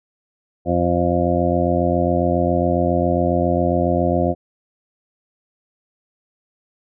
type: harmonic tone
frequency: 87.31 Hz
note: F2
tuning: in tune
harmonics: 1 / 2 / 3 / 4 / 6 / 7 / 8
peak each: -23 / -23 / -23 / -23 / -23 / -23 / -23 dBFS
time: 0.65-4.35 s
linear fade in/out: 50 ms
effects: none